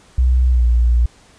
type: tone with pitch glide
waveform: sine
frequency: 62.8 to 59.28 Hz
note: B1 to A#1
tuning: +30 to +30 cents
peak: -10 dBFS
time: 0.18-1.06 s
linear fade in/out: 5 ms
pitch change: -100 cents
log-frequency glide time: 0.5-0.65 s
effects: pink hiss -49 dBFS RMS until 1.38 s + resampled to 22050 Hz